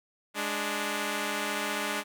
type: tone pair together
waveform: 5% pulse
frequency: 207.7 / 293.7 Hz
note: G#3 / D4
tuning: 0 / 0 cents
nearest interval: tritone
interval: 600 cents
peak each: -21 dBFS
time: 0.34-2.04 s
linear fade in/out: 50 ms
effects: none